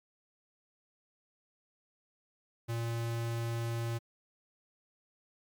square tone, 116.2 Hz, A#2, 5 cents flat, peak -33 dBFS, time 2.68-3.99 s, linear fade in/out 20 ms, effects MP3 96 kbps

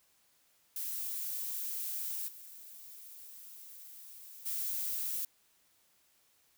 violet noise with level steps, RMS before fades -38 / -51 / -36 dBFS, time 0.76-5.25 s, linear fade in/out 2 ms, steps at 2.27 / 4.45 s, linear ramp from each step 20 ms, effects white hiss -70 dBFS RMS until 6.57 s

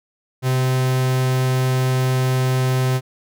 45% pulse tone, 129.2 Hz, C3, 21 cents flat, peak -16 dBFS, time 0.42-3.01 s, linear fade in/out 50 ms, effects none

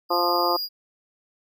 square tone, 4853 Hz, D#8, 44 cents flat, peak -27 dBFS, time 0.09-0.69 s, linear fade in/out 50 ms
harmonic tone, 174.61 Hz, F3, in tune, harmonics 2 / 3 / 4 / 5 / 6 / 7, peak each -27 / -27 / -27 / -27 / -27 / -27 dBFS, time 0.1-0.57 s, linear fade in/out 10 ms
effects none

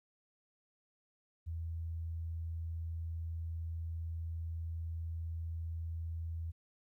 sine tone, 82.41 Hz, E2, in tune, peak -37 dBFS, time 1.46-6.52 s, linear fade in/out 20 ms, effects 13-bit

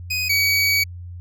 25% pulse tone pair in turn, 2500 / 2265 Hz, D#7 / C#7, +8 / +37 cents, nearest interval major second, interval 171 cents, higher first, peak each -17 / -12 dBFS, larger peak second, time 0.1-0.29 / 0.29-0.84 s, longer second, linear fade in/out 10 ms, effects added 88 Hz sine -32 dBFS peak until 1.2 s

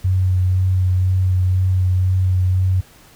sine tone with vibrato, 92.5 Hz, F#2, in tune, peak -13 dBFS, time 0.04-2.81 s, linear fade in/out 10 ms, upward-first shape sine, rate 2 Hz, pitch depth 15 cents each way, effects pink hiss -47 dBFS RMS until 3.15 s

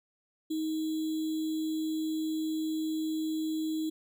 sine tone with sample-and-hold, 315 Hz, D#4, 21 cents sharp, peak -29 dBFS, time 0.5-3.9 s, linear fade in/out 10 ms, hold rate 3675 Hz, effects none

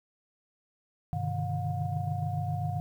sine tone cluster, 99.5 / 126.9 / 146 / 153.2 / 717 Hz, G2 / B2 / D3 / D#3 / F5, +26 / +47 / -10 / -27 / +45 cents, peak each -33 / -35 / -38 / -34 / -36 dBFS, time 1.13-2.8 s, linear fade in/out 0 ms, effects tanh soft clip ceiling -18 dBFS + 10-bit

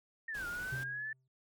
sine linear two-way sweep, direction down then up, 1864.7 to 1396 to 1773 Hz, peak -37 dBFS, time 0.28-1.13 s, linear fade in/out 5 ms, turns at 0.47 s
pink noise, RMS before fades -49 dBFS, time 0.34-0.84 s, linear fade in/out 10 ms
triangle tone with exponential decay, 130.3 Hz, C3, 7 cents flat, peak -34 dBFS, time 0.72-1.28 s, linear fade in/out 5 ms, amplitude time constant 120 ms
effects MP3 96 kbps

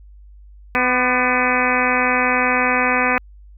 harmonic tone with a mistuned harmonic, 251.4 Hz, B3, 31 cents sharp, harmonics 1 / 2 / 3 / 4 / 5 / 6 / 7 / 8 / 9 / 10, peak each -24 / -24 / -24 / -24 / -24 / -24 / -24 / -24 / -24 / -24 dBFS, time 0.75-3.18 s, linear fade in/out 0 ms, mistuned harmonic 5, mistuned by -61 cents, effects added 50 Hz sine -40 dBFS peak until 3.57 s

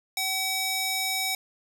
square tone with high-pass filter, 760 Hz, F#5, 46 cents sharp, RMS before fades -28 dBFS, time 0.17-1.35 s, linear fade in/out 2 ms, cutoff 2000 Hz, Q 0.55, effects 8-bit

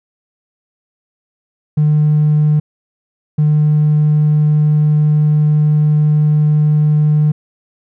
triangle tone pair in turn, 151 / 151 Hz, D3 / D3, +48 / +48 cents, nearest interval unison, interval 0 cents, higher neither, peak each -5 dBFS, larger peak neither, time 1.77-2.6 / 3.38-7.32 s, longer second, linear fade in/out 10 ms, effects tanh soft clip ceiling -5 dBFS

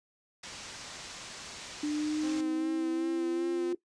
white low-pass noise, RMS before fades -45 dBFS, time 0.43-2.41 s, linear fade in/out 5 ms, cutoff 7000 Hz, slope 24 dB/octave
sine linear sweep, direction up, 296.5 to 351.4 Hz, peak -28 dBFS, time 1.83-3.75 s, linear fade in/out 5 ms
sawtooth tone with vibrato, 261.6 Hz, C4, in tune, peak -36 dBFS, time 2.23-3.73 s, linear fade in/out 5 ms, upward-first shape sine, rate 2.6 Hz, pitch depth 30 cents each way
effects noise-tail reverb RT60 0.1 s tail -18 dB re dry + resampled to 22050 Hz

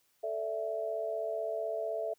sine chord, A suspended fourth, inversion none, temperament equal with one note detuned, 440 / 587.3 / 663.1 Hz, A4 / D5 / E5, 0 / 0 / +10 cents, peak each -38 / -40 / -34 dBFS, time 0.23-2.14 s, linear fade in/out 10 ms, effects white hiss -72 dBFS RMS until 2.18 s

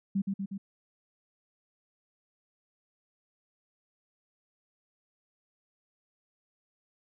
sine tone with echo, 196 Hz, G3, in tune, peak -25 dBFS, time 0.15-0.22 s, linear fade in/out 10 ms, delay 120 ms, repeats 3, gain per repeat -3 dB, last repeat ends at 0.58 s, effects none

